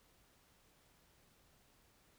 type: silence
effects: pink hiss -70 dBFS RMS until 2.18 s